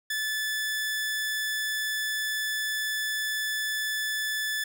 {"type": "tone", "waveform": "sawtooth", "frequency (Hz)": 1738, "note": "A6", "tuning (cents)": -22, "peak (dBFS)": -24, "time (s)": [0.1, 4.64], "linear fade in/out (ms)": 5, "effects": []}